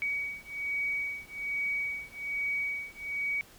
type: beating tone pair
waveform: sine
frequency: 2260 / 2261.2 Hz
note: C#7 / C#7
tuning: +33 / +34 cents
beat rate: 1.2 Hz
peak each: -34 / -34 dBFS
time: 0.02-3.41 s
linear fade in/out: 0 ms
effects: pink hiss -55 dBFS RMS until 3.58 s